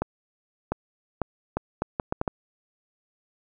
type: accelerating click train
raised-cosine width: 1 ms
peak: -11 dBFS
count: 9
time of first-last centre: 0.02-2.278 s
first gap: 700 ms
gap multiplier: 0.71
effects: none